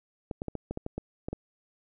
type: clicks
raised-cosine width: 2 ms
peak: -20 dBFS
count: 10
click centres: 0.312 / 0.419 / 0.483 / 0.553 / 0.71 / 0.774 / 0.864 / 0.98 / 1.285 / 1.33 s
effects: none